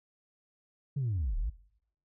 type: linear two-way sweep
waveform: sine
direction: down then up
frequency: 146.83 to 33.67 to 61 Hz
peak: -27 dBFS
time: 0.96-1.5 s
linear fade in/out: 10 ms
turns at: 1.38 s
effects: noise-tail reverb RT60 0.7 s tail -20 dB re dry + tanh soft clip ceiling -26 dBFS